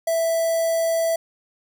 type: tone with notch filter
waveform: square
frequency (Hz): 659.3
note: E5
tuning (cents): 0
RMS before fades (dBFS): -21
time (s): 0.07-1.16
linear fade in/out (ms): 5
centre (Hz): 2700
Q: 0.58
effects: none